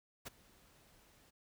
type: noise with ADSR envelope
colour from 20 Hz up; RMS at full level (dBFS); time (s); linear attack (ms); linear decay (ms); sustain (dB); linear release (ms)
pink; -42; 0.25-1.31; 22; 15; -24; 19
effects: none